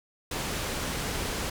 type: low-pass noise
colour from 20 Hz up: pink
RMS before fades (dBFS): -32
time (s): 0.31-1.5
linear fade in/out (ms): 5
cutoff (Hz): 11000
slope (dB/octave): 12
effects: none